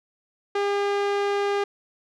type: tone with low-pass filter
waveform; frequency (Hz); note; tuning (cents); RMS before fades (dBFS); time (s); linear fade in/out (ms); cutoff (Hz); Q
sawtooth; 403.7; G#4; -49; -24; 0.55-1.64; 5; 3900; 0.51
effects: none